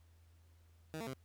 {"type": "tone with pitch steps", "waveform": "15% pulse", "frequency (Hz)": [158, 227.4, 131.6], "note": ["D#3", "A#3", "C3"], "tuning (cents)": [27, -43, 10], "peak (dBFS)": -35, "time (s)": [0.94, 1.135], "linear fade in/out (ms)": 0, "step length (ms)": 65, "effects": ["added 83 Hz sine -62 dBFS peak until 1.24 s", "pink hiss -75 dBFS RMS until 1.24 s"]}